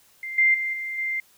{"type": "tone with level steps", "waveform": "sine", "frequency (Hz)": 2093, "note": "C7", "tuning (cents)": 0, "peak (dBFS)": [-30, -15, -24, -28, -24], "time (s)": [0.23, 1.2], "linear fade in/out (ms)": 2, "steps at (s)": [0.38, 0.54, 0.73, 0.98], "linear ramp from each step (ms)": 5, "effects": ["white hiss -58 dBFS RMS until 1.37 s"]}